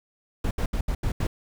brown noise bursts at uneven times, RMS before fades -25 dBFS, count 6, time 0.44-0.51 / 0.58-0.66 / 0.73-0.81 / 0.88-0.95 / 1.03-1.12 / 1.2-1.27 s, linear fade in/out 5 ms, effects none

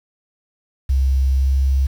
sine tone with pitch glide, 66.5 to 67.23 Hz, C2 to C2, +29 to +48 cents, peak -13 dBFS, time 0.89-1.87 s, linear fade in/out 10 ms, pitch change +19 cents, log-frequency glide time 1.39-1.48 s, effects 7-bit

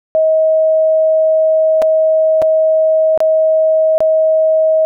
sine tone with dropouts, 634 Hz, D#5, 32 cents sharp, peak -8 dBFS, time 0.15-4.85 s, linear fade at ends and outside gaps 0 ms, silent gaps 1.819-1.823 / 2.418-2.423 / 3.176-3.204 / 3.98-4.005 s, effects none

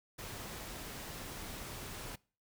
pink noise, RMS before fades -45 dBFS, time 0.18-2.16 s, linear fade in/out 10 ms, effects noise-tail reverb RT60 0.4 s tail -24 dB re dry

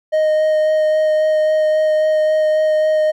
triangle tone with vibrato, 620 Hz, D#5, 6 cents flat, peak -10 dBFS, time 0.12-3.12 s, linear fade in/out 20 ms, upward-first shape sine, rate 3.7 Hz, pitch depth 9 cents each way, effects none

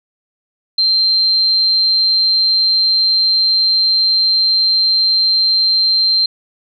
sine tone, 4146 Hz, C8, 17 cents flat, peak -10 dBFS, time 0.78-6.26 s, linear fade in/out 5 ms, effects none

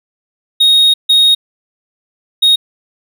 triangle tone bursts at uneven times, 3739 Hz, A#7, 4 cents sharp, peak -4 dBFS, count 3, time 0.6-0.94 / 1.09-1.35 / 2.42-2.56 s, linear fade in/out 10 ms, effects none

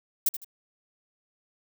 violet noise with echo, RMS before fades -22 dBFS, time 0.26-0.29 s, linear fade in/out 5 ms, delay 78 ms, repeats 2, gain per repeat -11 dB, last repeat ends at 0.446 s, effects none

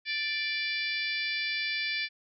harmonic tone with a mistuned harmonic, 587.3 Hz, D5, in tune, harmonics 3 / 4 / 5 / 6 / 7 / 8 / 9, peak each -36 / -32 / -44 / -38 / -41 / -37 / -45 dBFS, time 0.05-2.09 s, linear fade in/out 50 ms, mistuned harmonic 6, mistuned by -23 cents, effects none

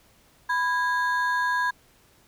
triangle ring-modulated tone, 1318.5 Hz, E6, in tune, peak -17 dBFS, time 0.49-1.71 s, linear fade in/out 10 ms, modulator 325 Hz, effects pink hiss -59 dBFS RMS until 2.27 s

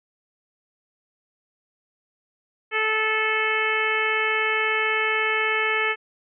harmonic tone, 436.3 Hz, A4, 15 cents flat, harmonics 1 / 2 / 3 / 4 / 5 / 6 / 7, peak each -28 / -32 / -28 / -26 / -25 / -29 / -34 dBFS, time 2.71-5.96 s, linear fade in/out 50 ms, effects none

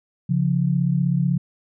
sine tone pair together, 138.59 / 174.61 Hz, C#3 / F3, 0 / 0 cents, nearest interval major third, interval 400 cents, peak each -20 dBFS, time 0.29-1.38 s, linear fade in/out 10 ms, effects none

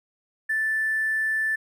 triangle tone with hard clipping, 1760 Hz, A6, in tune, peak -22 dBFS, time 0.49-1.56 s, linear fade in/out 10 ms, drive 3 dB, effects none

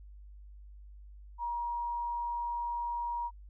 sine tone, 950 Hz, A#5, 33 cents sharp, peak -32 dBFS, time 1.38-3.31 s, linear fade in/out 50 ms, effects added 50 Hz sine -48 dBFS peak until 3.49 s

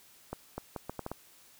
accelerating click train, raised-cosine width 1 ms, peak -22 dBFS, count 7, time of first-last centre 0.33-1.116 s, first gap 250 ms, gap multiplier 0.73, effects white hiss -59 dBFS RMS until 1.59 s

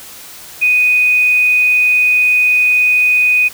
sine tone, 2489 Hz, D#7, in tune, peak -8 dBFS, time 0.61-3.49 s, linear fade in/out 20 ms, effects white hiss -34 dBFS RMS until 3.53 s

